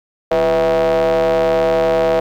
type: ring-modulated tone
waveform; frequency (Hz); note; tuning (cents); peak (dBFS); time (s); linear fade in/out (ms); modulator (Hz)
square; 76.6; D#2; -27; -10; 0.31-2.2; 5; 572
effects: low-pass 4000 Hz 12 dB/octave + 8-bit